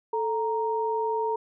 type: tone pair together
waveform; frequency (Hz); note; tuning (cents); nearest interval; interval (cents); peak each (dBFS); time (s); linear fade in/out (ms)
sine; 440 / 932.3; A4 / A#5; 0 / 0; octave + minor second; 1300; -27; 0.13-1.36; 5
effects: none